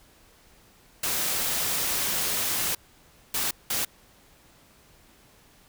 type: noise bursts at uneven times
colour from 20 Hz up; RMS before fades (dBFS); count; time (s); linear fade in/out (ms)
white; -27; 3; 1.03-2.75 / 3.34-3.51 / 3.7-3.85; 5
effects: pink hiss -57 dBFS RMS until 5.68 s